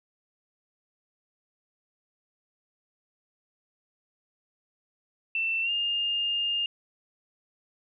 sine tone with pitch glide, 2677 to 2820 Hz, E7 to F7, +26 to +16 cents, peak -25 dBFS, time 5.35-6.66 s, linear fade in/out 2 ms, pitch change +90 cents, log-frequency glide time 5.62-5.71 s, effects none

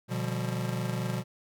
square chord, G dominant seventh, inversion first, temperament just, 122.5 / 147 / 176.4 / 196 Hz, B2 / D3 / F3 / G3, -14 / +2 / +18 / 0 cents, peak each -33 / -39 / -36 / -38 dBFS, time 0.08-1.24 s, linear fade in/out 50 ms, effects none

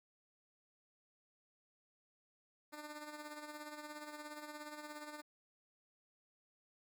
10% pulse tone with tremolo, 299.6 Hz, D4, 35 cents sharp, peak -37 dBFS, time 2.72-5.22 s, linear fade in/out 20 ms, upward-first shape sine, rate 17 Hz, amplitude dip 55%, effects none

